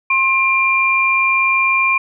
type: tone pair together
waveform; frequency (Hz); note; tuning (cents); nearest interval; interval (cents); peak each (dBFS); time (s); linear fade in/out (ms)
sine; 1062.8 / 2384; C6 / D7; +27 / +25; octave + major second; 1398; -17 / -13; 0.1-1.98; 5
effects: none